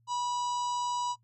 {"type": "harmonic tone", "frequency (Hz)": 977, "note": "B5", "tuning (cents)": -19, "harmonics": [1, 3, 4, 5, 6, 7, 8], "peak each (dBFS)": [-30, -46, -45, -48, -50, -48, -48], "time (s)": [0.07, 1.16], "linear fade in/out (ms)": 50, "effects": ["noise-tail reverb RT60 0.1 s tail -22 dB re dry", "added 116 Hz sine -65 dBFS peak until 1.23 s"]}